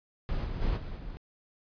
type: noise with level steps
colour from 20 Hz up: brown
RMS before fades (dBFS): -31 / -34 / -28 / -38 / -41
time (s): 0.29-1.17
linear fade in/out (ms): 0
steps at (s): 0.44 / 0.61 / 0.76 / 0.96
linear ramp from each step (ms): 20
effects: resampled to 11025 Hz